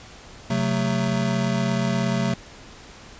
square chord, F# diminished, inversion second, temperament just, 133.2 / 185 / 222 Hz, C3 / F#3 / A3, +31 / 0 / +16 cents, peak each -26 dBFS, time 0.5-2.34 s, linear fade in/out 5 ms, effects pink hiss -44 dBFS RMS until 3.19 s + resampled to 16000 Hz

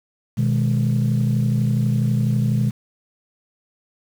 sine chord, G# minor, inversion first, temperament equal, 123.47 / 155.56 / 207.7 Hz, B2 / D#3 / G#3, 0 / 0 / 0 cents, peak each -17 / -22 / -21 dBFS, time 0.37-2.71 s, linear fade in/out 20 ms, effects tanh soft clip ceiling -11 dBFS + 7-bit

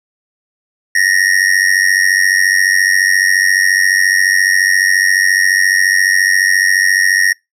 square tone with amplitude modulation, 1864.7 Hz, A#6, in tune, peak -6 dBFS, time 0.95-7.33 s, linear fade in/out 5 ms, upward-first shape sine, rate 94.4 Hz, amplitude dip 90%, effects noise-tail reverb RT60 0.2 s tail -26 dB re dry + low-pass 11000 Hz 12 dB/octave

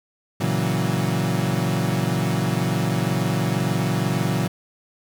35% pulse chord, F# dominant seventh, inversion first, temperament equal, 116.54 / 138.59 / 164.81 / 185 Hz, A#2 / C#3 / E3 / F#3, 0 / 0 / 0 / 0 cents, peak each -24 dBFS, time 0.4-4.48 s, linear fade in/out 10 ms, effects 9-bit

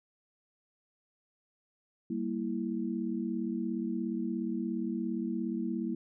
sine chord, E diminished, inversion first, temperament equal, 196 / 233.1 / 329.6 Hz, G3 / Bb3 / E4, 0 / 0 / 0 cents, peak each -36 / -34 / -36 dBFS, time 2.1-5.95 s, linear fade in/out 5 ms, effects none

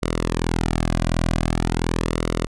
sawtooth tone with flanger, 41.44 Hz, E1, 10 cents sharp, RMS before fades -22 dBFS, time 0.02-2.47 s, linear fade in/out 10 ms, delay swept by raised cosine 1.2 to 2.3 ms, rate 0.44 Hz, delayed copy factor -0.7, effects resampled to 24000 Hz

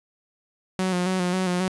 sawtooth tone with vibrato, 182.7 Hz, F#3, 22 cents flat, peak -18 dBFS, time 0.79-1.68 s, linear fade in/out 0 ms, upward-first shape square, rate 3.7 Hz, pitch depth 37 cents each way, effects resampled to 24000 Hz + 9-bit

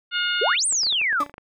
harmonic tone, 715 Hz, F5, 41 cents sharp, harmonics 2 / 3 / 4 / 5 / 6, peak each -24 / -33 / -25 / -30 / -36 dBFS, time 0.11-0.57 s, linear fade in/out 50 ms
sine exponential two-way sweep, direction up then down, 372.4 to 9397 to 1103 Hz, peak -19 dBFS, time 0.41-1.24 s, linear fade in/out 10 ms, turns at 0.66 s
clicks, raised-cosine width 0.5 ms, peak -24 dBFS, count 11, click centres 0.725 / 0.834 / 0.868 / 0.926 / 1.015 / 1.128 / 1.231 / 1.263 / 1.296 / 1.341 / 1.381 s
20% pulse tone with exponential decay, 288.5 Hz, D4, 31 cents flat, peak -20 dBFS, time 1.2-1.32 s, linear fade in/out 5 ms, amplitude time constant 24 ms
effects none

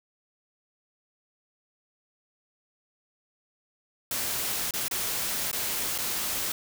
white noise with dropouts, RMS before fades -30 dBFS, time 4.11-6.52 s, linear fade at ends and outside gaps 2 ms, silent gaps 4.709-4.737 / 4.882-4.911 / 5.515-5.529 / 5.979-5.985 s, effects none

